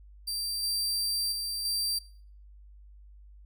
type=tone with level steps; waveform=sawtooth; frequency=4699 Hz; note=D8; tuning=in tune; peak=-28 / -25 / -29 / -25 dBFS; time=0.27-1.99 s; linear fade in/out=10 ms; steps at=0.63 / 1.32 / 1.65 s; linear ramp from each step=2 ms; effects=noise-tail reverb RT60 0.5 s tail -20 dB re dry + added 50 Hz sine -49 dBFS peak until 3.45 s